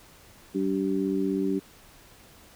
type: harmonic tone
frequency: 96.3 Hz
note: G2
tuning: 30 cents flat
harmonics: 2 / 3 / 4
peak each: -29 / -27 / -29 dBFS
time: 0.54-1.6 s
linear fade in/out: 20 ms
effects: pink hiss -53 dBFS RMS until 2.55 s